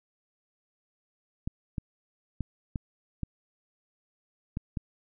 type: clicks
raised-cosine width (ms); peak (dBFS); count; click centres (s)
5; -19; 7; 1.475 / 1.782 / 2.407 / 2.758 / 3.233 / 4.571 / 4.772
effects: none